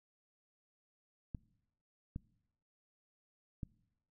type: clicks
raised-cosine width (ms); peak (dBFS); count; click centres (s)
5; -28; 3; 1.348 / 2.161 / 3.632
effects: noise-tail reverb RT60 0.9 s tail -23 dB re dry